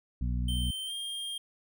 harmonic tone, 61 Hz, B1, 21 cents flat, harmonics 1 / 2 / 3 / 4, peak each -29 / -35 / -39 / -41 dBFS, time 0.21-0.71 s, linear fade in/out 5 ms
square tone with pitch glide, 3114 to 3211 Hz, G7 to G7, -12 to +41 cents, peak -35 dBFS, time 0.48-1.38 s, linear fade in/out 5 ms, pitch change +53 cents, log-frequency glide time 0.86-0.93 s
effects none

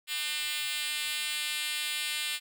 5% pulse tone with high-pass filter, 300.1 Hz, D4, 38 cents sharp, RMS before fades -33 dBFS, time 0.07-2.4 s, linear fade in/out 50 ms, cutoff 2900 Hz, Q 1, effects none

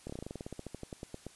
slowing click train, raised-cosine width 2 ms, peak -27 dBFS, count 20, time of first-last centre 0.07-1.266 s, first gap 26 ms, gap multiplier 1.09, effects white hiss -58 dBFS RMS until 1.35 s + resampled to 24000 Hz

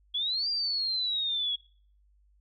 sine exponential two-way sweep, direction up then down, 3322 to 4807 to 3322 Hz, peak -27 dBFS, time 0.14-1.56 s, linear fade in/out 10 ms, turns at 0.49 s, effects noise-tail reverb RT60 0.5 s tail -23 dB re dry + added 50 Hz sine -61 dBFS peak until 2.4 s

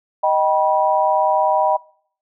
sine chord, Eb augmented, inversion none, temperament just, 622.3 / 777.8 / 972.3 Hz, Eb5 / G5 / B5, 0 / -14 / -27 cents, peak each -18 dBFS, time 0.23-1.77 s, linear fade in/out 10 ms, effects noise-tail reverb RT60 0.6 s tail -25 dB re dry

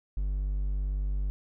triangle tone, 49 Hz, G1, in tune, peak -25 dBFS, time 0.17-1.3 s, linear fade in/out 0 ms, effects none

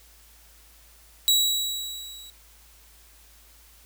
sawtooth tone with level ramp, 3886 Hz, B7, 29 cents flat, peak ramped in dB -13 to -40 dBFS, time 1.28-2.3 s, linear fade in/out 0 ms, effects added 55 Hz sine -55 dBFS peak until 3.85 s + white hiss -55 dBFS RMS until 3.85 s

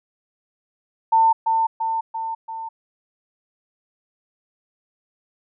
sine tone with echo, 899 Hz, A5, 37 cents sharp, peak -12 dBFS, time 1.12-1.33 s, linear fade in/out 10 ms, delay 340 ms, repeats 4, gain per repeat -4 dB, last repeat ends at 2.69 s, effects none

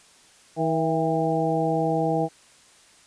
harmonic tone with a mistuned harmonic, 160.3 Hz, E3, 48 cents flat, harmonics 1 / 2 / 3 / 4 / 5, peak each -27 / -27 / -27 / -27 / -27 dBFS, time 0.56-2.29 s, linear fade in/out 50 ms, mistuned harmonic 4, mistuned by +53 cents, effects white hiss -54 dBFS RMS until 3.06 s + resampled to 22050 Hz

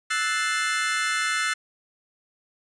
35% pulse chord, F# half-diminished seventh, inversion third, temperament equal, 1318.5 / 1480 / 1760 / 2093 Hz, E6 / F#6 / A6 / C7, 0 / 0 / 0 / 0 cents, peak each -27 dBFS, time 0.1-1.54 s, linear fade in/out 10 ms, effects resampled to 24000 Hz

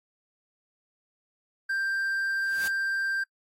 triangle tone, 1579 Hz, G6, 12 cents sharp, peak -24 dBFS, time 1.69-3.24 s, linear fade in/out 10 ms
white noise with exponential growth, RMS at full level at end -34 dBFS, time 2.32-2.68 s, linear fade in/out 5 ms, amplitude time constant 78 ms
effects noise-tail reverb RT60 0.1 s tail -26 dB re dry + AAC 48 kbps

